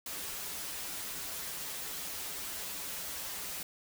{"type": "noise with comb filter", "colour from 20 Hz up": "white", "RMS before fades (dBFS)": -40, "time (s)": [0.06, 3.63], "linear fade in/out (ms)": 2, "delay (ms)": 8.5, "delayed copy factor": -0.7, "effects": []}